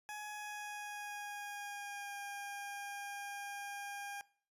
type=tone with pitch glide; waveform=20% pulse; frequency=840 to 806.7 Hz; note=G#5 to G5; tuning=+19 to +49 cents; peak=-38 dBFS; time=0.09-4.21 s; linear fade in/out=0 ms; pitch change=-70 cents; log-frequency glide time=0.3-2.16 s; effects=noise-tail reverb RT60 0.5 s tail -21 dB re dry + resampled to 32000 Hz